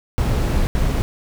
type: noise bursts at uneven times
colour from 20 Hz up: brown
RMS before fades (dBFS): -18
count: 2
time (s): 0.18-0.67 / 0.75-1.02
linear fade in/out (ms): 0
effects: none